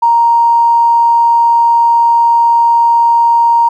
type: tone with tanh clipping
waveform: triangle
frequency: 934 Hz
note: A#5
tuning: 3 cents sharp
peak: -5 dBFS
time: 0.02-3.69 s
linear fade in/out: 10 ms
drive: 3 dB
effects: none